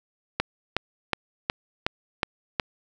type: click train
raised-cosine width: 0.3 ms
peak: -6 dBFS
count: 7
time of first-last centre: 0.4-2.598 s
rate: 2.73 Hz
effects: none